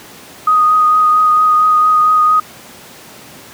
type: tone with vibrato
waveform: sine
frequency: 1244.5 Hz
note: D#6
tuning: in tune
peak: -7 dBFS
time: 0.47-2.4 s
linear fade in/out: 5 ms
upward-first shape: triangle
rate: 4.4 Hz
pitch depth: 16 cents each way
effects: pink hiss -36 dBFS RMS until 3.53 s + high-pass 150 Hz 12 dB/octave